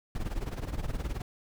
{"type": "noise with tremolo", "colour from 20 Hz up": "brown", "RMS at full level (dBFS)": -30, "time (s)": [0.15, 1.22], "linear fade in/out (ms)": 2, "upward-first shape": "sine", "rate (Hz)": 19, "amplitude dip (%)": 80, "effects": []}